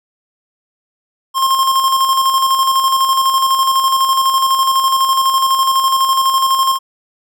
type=tone with tremolo; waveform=square; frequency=1064 Hz; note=C6; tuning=29 cents sharp; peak=-10 dBFS; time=1.34-6.79 s; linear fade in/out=50 ms; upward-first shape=square; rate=12 Hz; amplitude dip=40%; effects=none